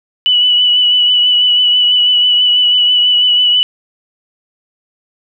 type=tone with vibrato; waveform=sine; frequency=2960 Hz; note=F#7; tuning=in tune; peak=-7 dBFS; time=0.26-3.63 s; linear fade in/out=0 ms; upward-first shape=triangle; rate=6.1 Hz; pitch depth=28 cents each way; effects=none